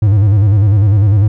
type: tone with vibrato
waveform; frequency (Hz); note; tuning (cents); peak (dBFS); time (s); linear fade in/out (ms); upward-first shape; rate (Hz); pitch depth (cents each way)
triangle; 102; G#2; -31; -4; 0.02-1.28; 5; square; 10; 89
effects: none